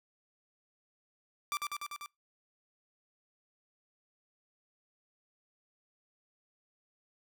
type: tone with echo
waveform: sawtooth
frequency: 1174.7 Hz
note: D6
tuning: in tune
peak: -28 dBFS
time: 1.52-1.57 s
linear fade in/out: 0 ms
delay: 98 ms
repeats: 5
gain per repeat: -2 dB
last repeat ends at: 2.06 s
effects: noise-tail reverb RT60 0.2 s tail -25 dB re dry